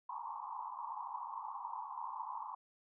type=band-pass noise; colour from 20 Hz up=white; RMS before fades=-44 dBFS; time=0.09-2.55 s; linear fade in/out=5 ms; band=830 to 1100 Hz; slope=96 dB/octave; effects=none